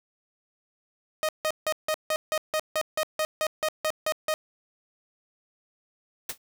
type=tone bursts; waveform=sawtooth; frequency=622.3 Hz; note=D#5; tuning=in tune; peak=-20 dBFS; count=15; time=1.23-4.34 s; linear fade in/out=0 ms; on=58 ms; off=160 ms
type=noise with exponential decay; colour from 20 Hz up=white; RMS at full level=-26 dBFS; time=6.29-6.38 s; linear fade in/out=5 ms; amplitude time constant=18 ms
effects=none